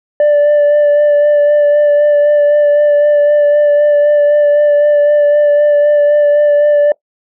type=tone with vibrato; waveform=sine; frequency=587.3 Hz; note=D5; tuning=in tune; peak=-3 dBFS; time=0.2-6.92 s; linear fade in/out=2 ms; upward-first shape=sine; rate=3.9 Hz; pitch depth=16 cents each way; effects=noise-tail reverb RT60 0.1 s tail -23 dB re dry + tanh soft clip ceiling -5 dBFS